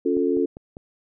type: chord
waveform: sine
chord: Db augmented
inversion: none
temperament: equal with one note detuned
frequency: 277.2 / 354.3 / 440 Hz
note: Db4 / F4 / A4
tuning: 0 / +25 / 0 cents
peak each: -23 dBFS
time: 0.05-0.46 s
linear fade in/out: 10 ms
type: click train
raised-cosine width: 2 ms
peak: -25 dBFS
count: 4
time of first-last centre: 0.17-0.769 s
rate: 5.01 Hz
effects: none